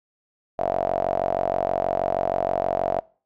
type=tone with band-pass filter; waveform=sawtooth; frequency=46.31 Hz; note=F#1; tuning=2 cents sharp; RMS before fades=-24 dBFS; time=0.58-3.01 s; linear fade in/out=20 ms; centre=670 Hz; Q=9.3; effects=noise-tail reverb RT60 0.4 s tail -24 dB re dry